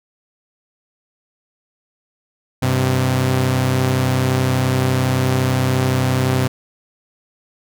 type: tone pair together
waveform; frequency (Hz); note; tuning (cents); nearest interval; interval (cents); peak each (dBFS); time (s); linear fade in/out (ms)
sawtooth; 97.4 / 129.19; G2 / C3; -11 / -22; perfect fourth; 489; -17 / -12; 2.62-6.48; 10
effects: none